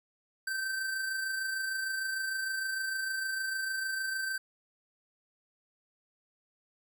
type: tone with amplitude modulation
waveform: square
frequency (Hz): 1553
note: G6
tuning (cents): -17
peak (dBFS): -31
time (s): 0.47-4.38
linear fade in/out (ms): 5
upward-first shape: sine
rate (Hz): 26.6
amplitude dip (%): 35
effects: none